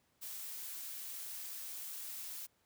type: noise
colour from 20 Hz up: blue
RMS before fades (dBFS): -45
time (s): 0.21-2.47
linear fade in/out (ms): 20
effects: pink hiss -75 dBFS RMS until 2.65 s + high-pass 80 Hz 12 dB/octave